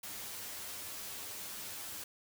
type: noise with comb filter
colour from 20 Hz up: white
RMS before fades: -44 dBFS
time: 0.03-2.04 s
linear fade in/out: 5 ms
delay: 9.8 ms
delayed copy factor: +0.9
effects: none